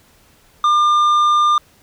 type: tone with tanh clipping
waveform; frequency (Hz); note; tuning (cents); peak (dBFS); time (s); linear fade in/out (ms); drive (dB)
triangle; 1200; D6; +37; -12; 0.64-1.58; 2; 11
effects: pink hiss -52 dBFS RMS until 1.82 s